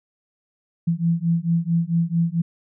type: beating tone pair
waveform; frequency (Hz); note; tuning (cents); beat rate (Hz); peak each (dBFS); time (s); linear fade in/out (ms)
sine; 165.8 / 170.3; E3 / F3; +10 / -43; 4.5; -21; 0.87-2.42; 10
effects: none